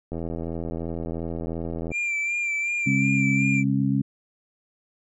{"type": "click train", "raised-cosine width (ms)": 2, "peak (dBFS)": -18, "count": 150, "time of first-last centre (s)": [0.12, 1.917], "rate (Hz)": 82.9}
{"type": "tone with vibrato", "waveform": "triangle", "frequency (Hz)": 2364, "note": "D7", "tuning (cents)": 11, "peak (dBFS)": -22, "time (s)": [1.91, 3.64], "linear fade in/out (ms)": 50, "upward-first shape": "sine", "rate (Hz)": 2.7, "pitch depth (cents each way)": 35}
{"type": "harmonic tone", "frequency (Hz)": 67.8, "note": "C#2", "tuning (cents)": -38, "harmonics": [2, 3, 4], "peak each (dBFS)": [-24, -24, -24], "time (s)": [2.86, 4.02], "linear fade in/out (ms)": 10}
{"effects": ["resampled to 24000 Hz"]}